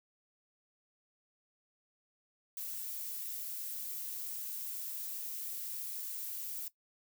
violet noise, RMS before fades -41 dBFS, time 2.57-6.68 s, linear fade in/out 2 ms, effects noise-tail reverb RT60 0.1 s tail -17 dB re dry

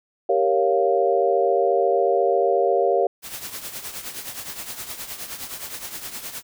sine chord, G half-diminished seventh, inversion none, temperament equal, 392 / 466.2 / 554.4 / 698.5 Hz, G4 / Bb4 / Db5 / F5, 0 / 0 / 0 / 0 cents, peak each -22 dBFS, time 0.29-3.07 s, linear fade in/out 5 ms
white noise with tremolo, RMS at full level -31 dBFS, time 3.22-6.43 s, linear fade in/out 50 ms, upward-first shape triangle, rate 9.6 Hz, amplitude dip 70%
effects none

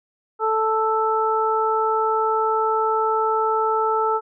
harmonic tone, 440 Hz, A4, in tune, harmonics 1 / 2 / 3, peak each -22 / -22 / -22 dBFS, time 0.39-4.21 s, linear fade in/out 50 ms, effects none

